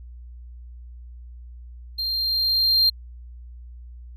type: tone with level ramp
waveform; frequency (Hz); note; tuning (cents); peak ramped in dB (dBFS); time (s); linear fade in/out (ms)
triangle; 4186; C8; 0; -23 to -13; 1.98-2.9; 10
effects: added 60 Hz sine -38 dBFS peak until 4.16 s